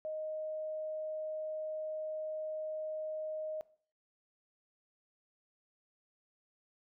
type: tone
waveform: sine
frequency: 622.3 Hz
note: D#5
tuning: in tune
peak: -36 dBFS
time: 0.05-3.61 s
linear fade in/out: 0 ms
effects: noise-tail reverb RT60 0.5 s tail -20 dB re dry